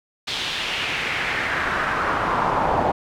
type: noise with band-pass filter sweep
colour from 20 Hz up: brown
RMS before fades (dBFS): -23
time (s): 0.27-2.92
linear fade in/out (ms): 10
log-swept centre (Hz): 3800 to 780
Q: 2.4
effects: none